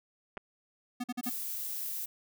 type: clicks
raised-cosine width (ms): 0.5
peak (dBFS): -25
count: 2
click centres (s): 0.371 / 0.376
type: tone bursts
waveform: square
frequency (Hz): 246.1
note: B3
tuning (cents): -6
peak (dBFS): -33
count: 4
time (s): 1-1.298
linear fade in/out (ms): 10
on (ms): 40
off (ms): 46
type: noise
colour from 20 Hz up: violet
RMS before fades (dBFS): -37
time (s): 1.23-2.06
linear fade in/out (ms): 10
effects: none